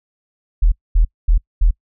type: tone bursts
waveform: sine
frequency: 40.11 Hz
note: E1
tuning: 47 cents flat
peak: -8 dBFS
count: 4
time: 0.62-1.71 s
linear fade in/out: 10 ms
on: 100 ms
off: 230 ms
effects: noise-tail reverb RT60 0.1 s tail -25 dB re dry